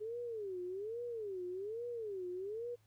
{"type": "tone with vibrato", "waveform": "sine", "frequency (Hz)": 415.3, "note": "G#4", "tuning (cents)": 0, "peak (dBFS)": -39, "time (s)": [0, 2.76], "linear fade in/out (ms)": 20, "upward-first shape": "sine", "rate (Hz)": 1.2, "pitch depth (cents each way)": 260, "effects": ["added 107 Hz sine -68 dBFS peak until 2.86 s", "pink hiss -75 dBFS RMS until 2.86 s"]}